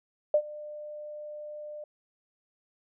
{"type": "tone with ADSR envelope", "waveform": "sine", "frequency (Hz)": 599, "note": "D5", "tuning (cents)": 34, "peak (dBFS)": -17, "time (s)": [0.34, 1.84], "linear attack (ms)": 3, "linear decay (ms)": 71, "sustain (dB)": -21, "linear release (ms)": 3, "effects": []}